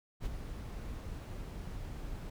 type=noise with ADSR envelope; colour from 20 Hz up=brown; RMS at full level=-35 dBFS; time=0.2-2.3 s; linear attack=56 ms; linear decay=20 ms; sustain=-7 dB; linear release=6 ms; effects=none